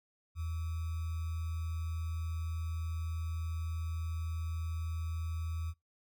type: tone with sample-and-hold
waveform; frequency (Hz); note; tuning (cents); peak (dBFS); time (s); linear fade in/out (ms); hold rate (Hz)
sine; 81.7; E2; -15; -34; 0.35-5.74; 50; 1225
effects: noise-tail reverb RT60 0.2 s tail -24 dB re dry